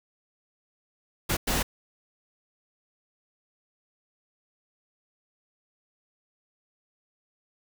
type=noise bursts at uneven times; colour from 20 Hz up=pink; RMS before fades=-26 dBFS; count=2; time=1.29-1.37 / 1.47-1.63 s; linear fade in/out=10 ms; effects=none